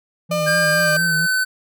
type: tone with vibrato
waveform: triangle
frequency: 164.81 Hz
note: E3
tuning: in tune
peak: -22 dBFS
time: 0.29-1.27 s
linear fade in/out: 20 ms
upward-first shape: sine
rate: 4.3 Hz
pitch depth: 79 cents each way
type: tone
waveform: 35% pulse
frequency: 602 Hz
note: D5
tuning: 43 cents sharp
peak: -17 dBFS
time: 0.31-0.97 s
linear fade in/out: 5 ms
type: tone with pitch glide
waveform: square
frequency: 1600 to 1515.4 Hz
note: G6 to F#6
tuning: +35 to +41 cents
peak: -17 dBFS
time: 0.46-1.45 s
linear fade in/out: 20 ms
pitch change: -94 cents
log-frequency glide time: 0.7-1.16 s
effects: none